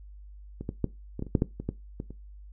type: clicks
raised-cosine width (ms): 3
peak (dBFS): -23 / -18 / -12 / -21 / -19 / -29 / -8 / -10 / -22 / -16 / -21 / -29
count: 12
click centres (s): 0.61 / 0.691 / 0.843 / 1.194 / 1.224 / 1.267 / 1.352 / 1.421 / 1.6 / 1.69 / 2.001 / 2.106
effects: noise-tail reverb RT60 0.2 s tail -18 dB re dry + added 50 Hz sine -44 dBFS peak until 2.52 s